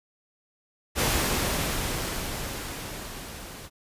pink noise with level ramp, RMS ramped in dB -23 to -42 dBFS, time 0.95-3.7 s, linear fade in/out 50 ms, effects resampled to 32000 Hz

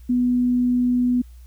sine tone, 246.9 Hz, B3, in tune, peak -16 dBFS, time 0.09-1.22 s, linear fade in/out 10 ms, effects added 60 Hz sine -40 dBFS peak until 1.46 s + white hiss -60 dBFS RMS until 1.46 s

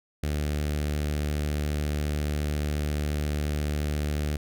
sawtooth tone with notch filter, 74.3 Hz, D2, 21 cents sharp, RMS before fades -28 dBFS, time 0.23-4.37 s, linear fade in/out 5 ms, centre 980 Hz, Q 1.4, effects none

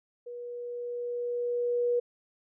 sine tone with level ramp, 483 Hz, B4, 39 cents flat, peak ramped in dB -38 to -23 dBFS, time 0.26-2 s, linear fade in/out 10 ms, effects none

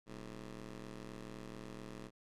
15% pulse ring-modulated tone, 111.6 Hz, A2, 25 cents sharp, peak -37 dBFS, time 0.06-2.11 s, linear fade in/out 50 ms, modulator 89.5 Hz, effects low-pass 9000 Hz 12 dB/octave + AAC 64 kbps

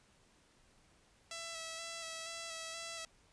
5% pulse tone with vibrato, 659.3 Hz, E5, in tune, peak -31 dBFS, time 1.31-3.05 s, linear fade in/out 2 ms, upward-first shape square, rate 2.1 Hz, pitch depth 18 cents each way, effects pink hiss -68 dBFS RMS until 3.32 s + resampled to 22050 Hz

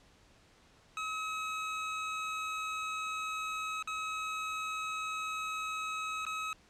25% pulse tone with dropouts, 1279 Hz, D#6, 47 cents sharp, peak -31 dBFS, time 0.97-6.53 s, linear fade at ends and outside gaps 1 ms, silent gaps 3.826-3.874 / 6.252-6.265 s, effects pink hiss -63 dBFS RMS until 6.69 s + low-pass 7000 Hz 12 dB/octave

